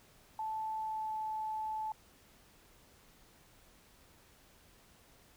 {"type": "tone with pitch glide", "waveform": "sine", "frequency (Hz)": [875, 869], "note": ["A5", "A5"], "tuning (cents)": [-10, -22], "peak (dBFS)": -35, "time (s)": [0.39, 1.92], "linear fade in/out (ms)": 2, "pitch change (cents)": -12, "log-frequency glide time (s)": [0.75, 1.15], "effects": ["pink hiss -63 dBFS RMS until 5.36 s"]}